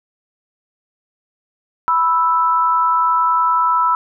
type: tone pair together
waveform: sine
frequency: 987.8 / 1318.5 Hz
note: B5 / E6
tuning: 0 / 0 cents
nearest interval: perfect fourth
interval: 500 cents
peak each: -15 dBFS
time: 1.88-3.95 s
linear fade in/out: 0 ms
effects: none